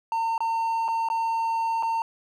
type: tone with dropouts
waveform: triangle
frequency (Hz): 909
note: A#5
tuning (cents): -44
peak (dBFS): -21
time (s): 0.12-2.02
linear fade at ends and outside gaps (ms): 1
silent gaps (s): 0.379-0.405 / 0.881-0.885 / 1.087-1.1 / 1.826-1.831
effects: none